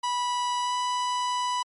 45% pulse tone with pitch glide, 981 to 989.5 Hz, B5 to B5, -12 to +3 cents, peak -25 dBFS, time 0.03-1.63 s, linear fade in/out 10 ms, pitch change +15 cents, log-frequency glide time 0.61-0.74 s, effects low-pass 10000 Hz 12 dB/octave + MP3 48 kbps

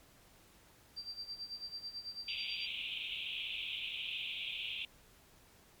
sine tone with tremolo, 4699 Hz, D8, in tune, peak -39 dBFS, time 0.96-2.67 s, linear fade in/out 20 ms, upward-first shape sine, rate 9.1 Hz, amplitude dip 80%
pink band-pass noise, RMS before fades -41 dBFS, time 2.28-4.85 s, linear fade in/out 2 ms, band 2400 to 3600 Hz, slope 96 dB/octave
effects pink hiss -63 dBFS RMS until 5.8 s + MP3 96 kbps

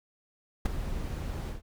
brown noise with ADSR envelope, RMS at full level -22 dBFS, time 0.65-1.62 s, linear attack 8 ms, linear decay 11 ms, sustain -12 dB, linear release 130 ms, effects none

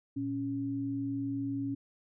sine tone pair together, 116.54 / 277.2 Hz, A#2 / C#4, 0 / 0 cents, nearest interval octave + minor third, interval 1500 cents, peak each -39 / -32 dBFS, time 0.16-1.75 s, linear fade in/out 10 ms, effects none

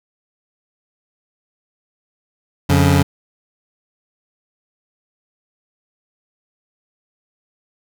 25% pulse tone pair together, 88.82 / 141 Hz, F2 / C#3, +30 / +30 cents, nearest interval minor sixth, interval 800 cents, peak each -10 dBFS, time 2.69-3.03 s, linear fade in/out 10 ms, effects none

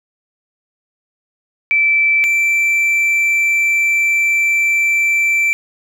sine / triangle tone pair in turn, 2325 / 2337 Hz, D7 / D7, -18 / -9 cents, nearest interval unison, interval 9 cents, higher second, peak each -10 dBFS, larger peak neither, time 1.71-2.24 / 2.24-5.53 s, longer second, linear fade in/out 0 ms, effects none

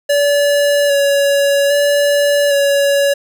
square tone with vibrato, 569 Hz, C#5, 45 cents sharp, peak -11 dBFS, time 0.09-3.14 s, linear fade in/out 10 ms, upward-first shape square, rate 0.62 Hz, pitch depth 17 cents each way, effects none

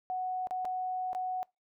sine tone with dropouts, 740 Hz, F#5, in tune, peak -31 dBFS, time 0.1-1.43 s, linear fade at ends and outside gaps 0 ms, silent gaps 0.471-0.509 / 0.648-0.653 / 1.131-1.149 s, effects noise-tail reverb RT60 0.2 s tail -24 dB re dry

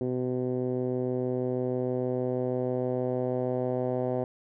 10% pulse tone with low-pass filter sweep, 126.3 Hz, B2, 39 cents sharp, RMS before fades -29 dBFS, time 0.01-4.24 s, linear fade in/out 2 ms, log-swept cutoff 380 to 620 Hz, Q 1.8, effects none

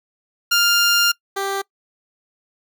15% pulse tone pair in turn, 1400 / 392.9 Hz, F6 / G4, +4 / +4 cents, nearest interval octave + minor seventh, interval 2200 cents, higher first, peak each -7 / -15 dBFS, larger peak first, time 0.51-1.12 / 1.36-1.62 s, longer first, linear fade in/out 10 ms, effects noise-tail reverb RT60 0.1 s tail -23 dB re dry

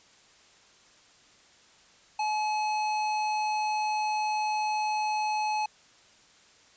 sine tone with hard clipping, 853 Hz, G#5, 46 cents sharp, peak -28 dBFS, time 2.19-5.66 s, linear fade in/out 5 ms, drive 15 dB, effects white hiss -58 dBFS RMS until 6.76 s + resampled to 16000 Hz

